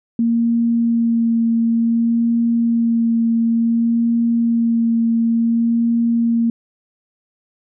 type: tone with vibrato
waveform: sine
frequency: 231.3 Hz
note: A#3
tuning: 13 cents flat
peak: -13 dBFS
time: 0.19-6.5 s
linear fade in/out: 2 ms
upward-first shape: sine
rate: 0.56 Hz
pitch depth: 13 cents each way
effects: none